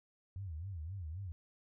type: tone with vibrato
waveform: sine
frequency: 87.31 Hz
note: F2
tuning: in tune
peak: -40 dBFS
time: 0.36-1.32 s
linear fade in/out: 0 ms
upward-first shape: sine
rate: 3.8 Hz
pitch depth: 240 cents each way
effects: none